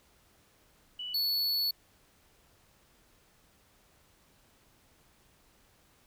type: tone pair in turn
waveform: sine / square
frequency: 2960 / 4423 Hz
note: F#7 / C#8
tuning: 0 / -5 cents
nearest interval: perfect fifth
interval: 695 cents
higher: second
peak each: -36 / -28 dBFS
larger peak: second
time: 0.99-1.14 / 1.14-1.71 s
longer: second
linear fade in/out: 5 ms
effects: pink hiss -65 dBFS RMS until 6.06 s